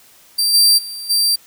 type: tone with level steps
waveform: sawtooth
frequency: 4699 Hz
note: D8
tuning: in tune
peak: -11 / -6 / -24 / -10 dBFS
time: 0.38-1.36 s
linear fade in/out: 10 ms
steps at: 0.53 / 0.77 / 1.09 s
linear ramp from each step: 20 ms
effects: white hiss -48 dBFS RMS until 1.46 s